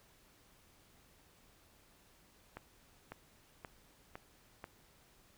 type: accelerating click train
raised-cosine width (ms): 0.5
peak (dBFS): -30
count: 5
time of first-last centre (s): 2.57-4.641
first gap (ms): 550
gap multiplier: 0.96
effects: pink hiss -66 dBFS RMS until 5.37 s